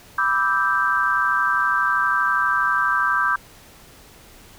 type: chord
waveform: sine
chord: E minor seventh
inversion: second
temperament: equal with one note detuned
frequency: 987.8 / 1174.7 / 1307.1 / 1568 Hz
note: B5 / D6 / E6 / G6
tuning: 0 / 0 / -15 / 0 cents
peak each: -26 / -22 / -25 / -20 dBFS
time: 0.18-3.36 s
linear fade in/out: 5 ms
effects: pink hiss -47 dBFS RMS until 4.58 s